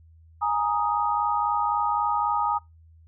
sine chord, Ab suspended second, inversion none, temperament just, 830.6 / 934.4 / 1245.9 Hz, Ab5 / Bb5 / Eb6, 0 / +4 / +2 cents, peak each -26 dBFS, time 0.41-2.59 s, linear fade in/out 20 ms, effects noise-tail reverb RT60 0.2 s tail -23 dB re dry + added 81 Hz sine -50 dBFS peak until 3.07 s

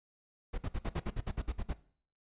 brown noise bursts, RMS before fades -34 dBFS, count 12, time 0.53-1.735 s, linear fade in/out 10 ms, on 50 ms, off 55 ms, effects noise-tail reverb RT60 0.5 s tail -17 dB re dry + resampled to 8000 Hz

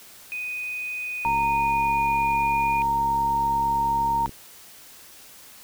sine tone with pitch glide, 2492 to 2435 Hz, D#7 to D#7, +2 to -38 cents, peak -28 dBFS, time 0.32-2.82 s, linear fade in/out 0 ms, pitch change -40 cents, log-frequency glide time 1-2.29 s
sine tone, 924 Hz, A#5, 16 cents flat, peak -20 dBFS, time 1.25-4.26 s, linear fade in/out 0 ms
click train, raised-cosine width 3 ms, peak -24 dBFS, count 210, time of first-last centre 1.26-4.293 s, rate 68.9 Hz
effects white hiss -47 dBFS RMS until 5.63 s

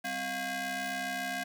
sawtooth ring-modulated tone, 450.6 Hz, A4, 41 cents sharp, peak -26 dBFS, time 0.04-1.44 s, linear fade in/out 10 ms, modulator 1160 Hz, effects none

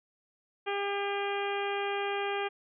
harmonic tone, 401.6 Hz, G4, 42 cents sharp, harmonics 1 / 2 / 3 / 4 / 5 / 6 / 7 / 8, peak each -33 / -35 / -40 / -40 / -43 / -40 / -44 / -45 dBFS, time 0.66-2.49 s, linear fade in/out 20 ms, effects none

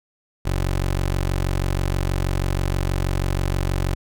20% pulse tone, 46.25 Hz, F#1, in tune, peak -15 dBFS, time 0.45-3.95 s, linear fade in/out 10 ms, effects none

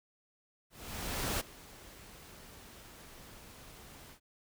pink noise with ADSR envelope, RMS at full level -33 dBFS, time 0.7-4.2 s, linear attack 700 ms, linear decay 16 ms, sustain -20 dB, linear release 84 ms, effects none

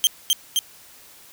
sawtooth tone with echo, 3145 Hz, G7, 5 cents sharp, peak -10 dBFS, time 0.04-0.07 s, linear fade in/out 0 ms, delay 260 ms, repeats 2, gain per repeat -2 dB, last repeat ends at 0.59 s, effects white hiss -48 dBFS RMS until 1.32 s

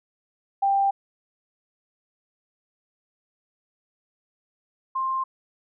sine tone pair in turn, 790 / 1054.5 Hz, G5 / C6, +13 / +13 cents, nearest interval perfect fourth, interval 500 cents, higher second, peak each -18 / -23 dBFS, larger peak first, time 0.62-0.91 / 4.95-5.24 s, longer neither, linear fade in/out 10 ms, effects none

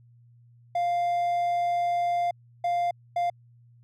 triangle tone bursts at uneven times, 698.5 Hz, F5, in tune, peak -21 dBFS, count 3, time 0.75-2.31 / 2.64-2.91 / 3.16-3.3 s, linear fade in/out 5 ms, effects added 119 Hz sine -53 dBFS peak until 3.83 s

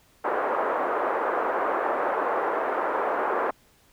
pink band-pass noise, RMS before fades -26 dBFS, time 0.24-3.51 s, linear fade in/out 10 ms, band 410 to 1400 Hz, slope 24 dB/octave, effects pink hiss -60 dBFS RMS until 3.92 s

